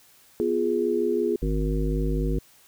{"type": "chord", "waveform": "sine", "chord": "F diminished", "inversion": "second", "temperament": "equal", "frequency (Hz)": [246.9, 349.2, 415.3], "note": ["Cb4", "F4", "Ab4"], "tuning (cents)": [0, 0, 0], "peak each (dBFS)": [-29, -25, -24], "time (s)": [0.4, 1.36], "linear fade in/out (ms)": 0}
{"type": "harmonic tone", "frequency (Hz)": 51.91, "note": "G#1", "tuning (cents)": 0, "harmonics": [1, 3, 5, 7, 9], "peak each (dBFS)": [-24, -29, -31, -32, -34], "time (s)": [1.42, 2.39], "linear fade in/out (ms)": 5}
{"effects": ["white hiss -56 dBFS RMS until 2.67 s"]}